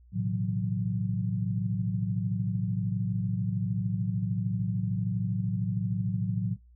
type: tone cluster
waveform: sine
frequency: 110.5 / 123.6 / 137.2 / 161.8 / 183.2 Hz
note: A2 / B2 / C#3 / E3 / F#3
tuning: +8 / +2 / -17 / -32 / -17 cents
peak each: -30 / -37 / -38 / -38 / -30 dBFS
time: 0.12-6.57 s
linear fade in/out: 50 ms
effects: noise-tail reverb RT60 0.2 s tail -23 dB re dry + added 60 Hz sine -53 dBFS peak until 6.75 s